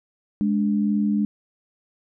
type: tone pair together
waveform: sine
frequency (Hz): 207.7 / 290.4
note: G#3 / D4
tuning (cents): 0 / -19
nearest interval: tritone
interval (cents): 581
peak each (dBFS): -19 / -26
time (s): 0.41-1.25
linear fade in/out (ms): 0
effects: none